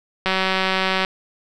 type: click train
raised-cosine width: 0.3 ms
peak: -4 dBFS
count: 150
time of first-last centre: 0.26-1.048 s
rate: 189 Hz
effects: none